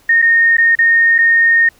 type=tone with dropouts; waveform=sine; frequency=1843 Hz; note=A#6; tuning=20 cents flat; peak=-7 dBFS; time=0.09-1.69 s; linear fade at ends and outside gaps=5 ms; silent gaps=0.219-0.223 / 0.57-0.581 / 0.753-0.788 / 1.182-1.186 s; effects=pink hiss -50 dBFS RMS until 1.79 s